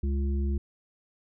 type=harmonic tone; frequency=69.3 Hz; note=C#2; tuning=in tune; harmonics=1 / 3 / 5; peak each=-25 / -35 / -39 dBFS; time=0.03-0.58 s; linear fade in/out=5 ms; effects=none